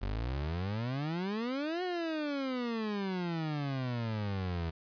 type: exponential two-way sweep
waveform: 30% pulse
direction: up then down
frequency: 46 to 370 to 80.5 Hz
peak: -30 dBFS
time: 0.01-4.71 s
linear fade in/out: 20 ms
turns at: 1.83 s
effects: resampled to 11025 Hz + 11-bit